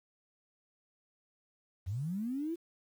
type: linear sweep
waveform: sine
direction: up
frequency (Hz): 82.3 to 346.3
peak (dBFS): -33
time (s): 1.86-2.56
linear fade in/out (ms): 20
effects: 10-bit